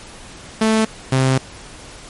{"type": "tone pair in turn", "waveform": "sawtooth", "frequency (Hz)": [220, 131.61], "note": ["A3", "C3"], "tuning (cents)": [0, 11], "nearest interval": "major sixth", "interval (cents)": 889, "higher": "first", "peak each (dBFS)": -9, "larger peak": "neither", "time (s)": [[0.61, 0.85], [1.12, 1.38]], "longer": "second", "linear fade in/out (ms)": 5, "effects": ["pink hiss -38 dBFS RMS until 2.09 s", "MP3 48 kbps"]}